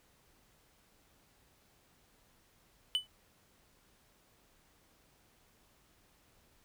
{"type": "tone with exponential decay", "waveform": "triangle", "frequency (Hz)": 3000, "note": "F#7", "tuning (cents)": 23, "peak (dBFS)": -23, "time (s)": [2.95, 3.07], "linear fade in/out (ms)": 0, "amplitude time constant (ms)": 25, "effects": ["pink hiss -68 dBFS RMS until 6.64 s"]}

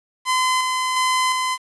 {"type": "tone with tremolo", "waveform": "sawtooth", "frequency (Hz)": 1024, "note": "C6", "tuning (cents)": -38, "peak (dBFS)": -13, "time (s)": [0.25, 1.58], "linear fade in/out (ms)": 50, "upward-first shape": "square", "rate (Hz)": 1.4, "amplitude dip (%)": 30, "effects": ["resampled to 24000 Hz", "8-bit"]}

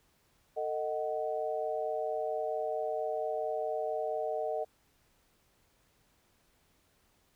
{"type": "chord", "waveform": "sine", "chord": "D# diminished", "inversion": "second", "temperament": "just", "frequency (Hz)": [448, 622.3, 746.7], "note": ["A4", "D#5", "F#5"], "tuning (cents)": [31, 0, 16], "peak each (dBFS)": [-36, -34, -37], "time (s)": [0.56, 4.65], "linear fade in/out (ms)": 20, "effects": ["pink hiss -70 dBFS RMS until 7.35 s"]}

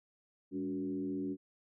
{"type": "tone with frequency modulation", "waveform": "sine", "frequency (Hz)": 284, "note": "C#4", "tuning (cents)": 42, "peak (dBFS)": -34, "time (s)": [0.51, 1.37], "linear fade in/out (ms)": 50, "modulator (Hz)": 85.3, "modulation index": 0.93, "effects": []}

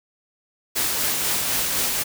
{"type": "noise with tremolo", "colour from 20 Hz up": "white", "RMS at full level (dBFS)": -22, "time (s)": [0.75, 2.04], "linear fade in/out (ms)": 20, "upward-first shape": "sine", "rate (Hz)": 4, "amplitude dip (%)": 25, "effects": []}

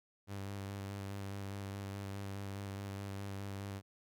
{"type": "tone with vibrato", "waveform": "sawtooth", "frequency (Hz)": 99, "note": "G2", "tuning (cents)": 18, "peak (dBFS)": -37, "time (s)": [0.27, 3.82], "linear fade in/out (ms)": 50, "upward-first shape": "square", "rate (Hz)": 4.8, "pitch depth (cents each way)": 16, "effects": []}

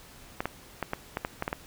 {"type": "clicks", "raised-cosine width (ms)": 0.5, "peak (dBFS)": -14, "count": 9, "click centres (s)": [0.405, 0.456, 0.827, 0.934, 1.171, 1.249, 1.424, 1.479, 1.529], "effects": ["pink hiss -51 dBFS RMS until 1.66 s"]}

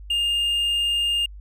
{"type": "tone", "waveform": "triangle", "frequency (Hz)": 2818, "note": "F7", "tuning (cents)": 15, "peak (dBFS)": -18, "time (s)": [0.1, 1.26], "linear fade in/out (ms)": 5, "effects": ["added 50 Hz sine -37 dBFS peak until 1.4 s"]}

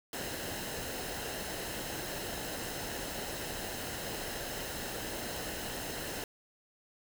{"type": "noise with comb filter", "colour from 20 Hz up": "pink", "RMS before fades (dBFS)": -39, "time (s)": [0.13, 6.24], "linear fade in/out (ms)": 2, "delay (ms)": 0.86, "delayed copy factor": -0.5, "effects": []}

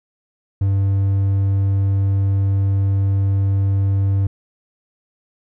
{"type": "tone", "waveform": "triangle", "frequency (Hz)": 98, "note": "G2", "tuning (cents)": 0, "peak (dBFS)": -12, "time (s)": [0.61, 4.27], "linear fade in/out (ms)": 5, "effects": []}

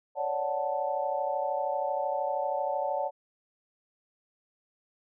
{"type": "chord", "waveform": "sine", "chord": "D major seventh", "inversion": "third", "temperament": "equal", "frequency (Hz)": [554.4, 587.3, 740, 880], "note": ["C#5", "D5", "F#5", "A5"], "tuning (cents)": [0, 0, 0, 0], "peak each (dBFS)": -33, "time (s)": [0.15, 3.11], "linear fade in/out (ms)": 50, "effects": []}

